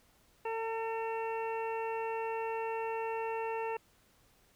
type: harmonic tone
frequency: 450 Hz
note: A4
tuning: 39 cents sharp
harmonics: 1 / 2 / 3 / 4 / 5 / 6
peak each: -36 / -37 / -49 / -49 / -52 / -45 dBFS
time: 0.45-3.77 s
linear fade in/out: 5 ms
effects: pink hiss -67 dBFS RMS until 4.55 s